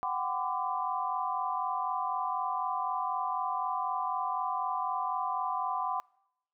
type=chord; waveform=sine; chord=G major seventh; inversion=third; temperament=equal with one note detuned; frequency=740 / 784 / 1013.2 / 1174.7 Hz; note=F#5 / G5 / B5 / D6; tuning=0 / 0 / +44 / 0 cents; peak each=-36 / -37 / -33 / -36 dBFS; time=0.03-6 s; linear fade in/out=0 ms; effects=noise-tail reverb RT60 0.8 s tail -25 dB re dry